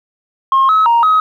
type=tone with pitch steps; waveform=sine; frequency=1072 / 1285 / 935 / 1268 Hz; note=C6 / E6 / A#5 / D#6; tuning=+42 / -45 / +5 / +32 cents; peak=-6 dBFS; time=0.52-1.2 s; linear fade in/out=2 ms; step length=170 ms; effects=tanh soft clip ceiling -5 dBFS + 8-bit